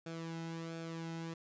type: tone with flanger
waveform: sawtooth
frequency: 164.81 Hz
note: E3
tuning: in tune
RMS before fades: -43 dBFS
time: 0.06-1.34 s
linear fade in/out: 5 ms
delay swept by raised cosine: 1 to 1.76 ms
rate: 1.4 Hz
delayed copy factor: -0.6
effects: resampled to 16000 Hz